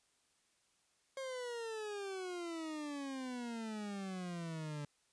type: exponential sweep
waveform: 40% pulse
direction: down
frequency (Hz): 541 to 144.7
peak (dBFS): -40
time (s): 1.17-4.85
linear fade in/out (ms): 2
effects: white hiss -75 dBFS RMS until 5.12 s + resampled to 22050 Hz